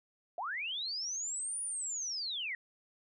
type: linear two-way sweep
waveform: sine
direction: up then down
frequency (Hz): 627 to 9720 to 1829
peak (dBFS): -35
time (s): 0.38-2.55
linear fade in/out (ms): 2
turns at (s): 1.62
effects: none